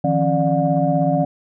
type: tone cluster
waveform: sine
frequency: 154.4 / 170.7 / 272.4 / 590 / 719 Hz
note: D#3 / F3 / C#4 / D5 / F#5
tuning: -13 / -39 / -30 / +8 / -50 cents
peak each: -21 dBFS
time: 0.04-1.25 s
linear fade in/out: 5 ms
effects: tanh soft clip ceiling -3 dBFS